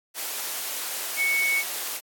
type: tone in noise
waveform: sine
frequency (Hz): 2219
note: C#7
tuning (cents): +1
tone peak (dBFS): -21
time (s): 1.16-1.64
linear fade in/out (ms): 50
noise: white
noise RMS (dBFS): -31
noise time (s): 0.14-2.01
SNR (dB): +7
effects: high-pass 400 Hz 12 dB/octave + AAC 64 kbps